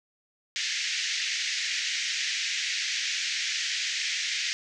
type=band-pass noise; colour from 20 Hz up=pink; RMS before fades=-30 dBFS; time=0.56-4.53 s; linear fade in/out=0 ms; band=1800 to 6700 Hz; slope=48 dB/octave; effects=none